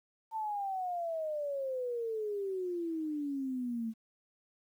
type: exponential sweep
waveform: sine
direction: down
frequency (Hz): 901 to 220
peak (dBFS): -33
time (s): 0.31-3.94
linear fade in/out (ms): 50
effects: 11-bit